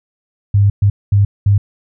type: tone bursts at uneven times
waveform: sine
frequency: 100.8 Hz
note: G2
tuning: 49 cents sharp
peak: -7 dBFS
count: 4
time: 0.54-0.7 / 0.82-0.9 / 1.12-1.25 / 1.46-1.58 s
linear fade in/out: 5 ms
effects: none